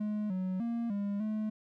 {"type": "tone with pitch steps", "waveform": "triangle", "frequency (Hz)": [210.9, 185.8, 233.5, 202, 215.1], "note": ["G#3", "F#3", "A#3", "G#3", "A3"], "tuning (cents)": [27, 7, 3, -48, -39], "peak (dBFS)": -29, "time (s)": [0, 1.5], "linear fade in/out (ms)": 10, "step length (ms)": 300, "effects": []}